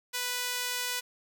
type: tone with high-pass filter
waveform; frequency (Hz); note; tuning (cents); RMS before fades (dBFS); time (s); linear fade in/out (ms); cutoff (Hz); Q
sawtooth; 493.9; B4; 0; -33; 0.13-1.01; 20; 1900; 0.53
effects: none